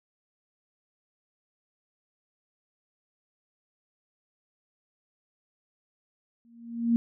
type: tone with exponential growth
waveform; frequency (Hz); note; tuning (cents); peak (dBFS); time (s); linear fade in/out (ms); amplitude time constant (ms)
sine; 233.4; A#3; +2; -17; 6.45-6.96; 0; 110
effects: none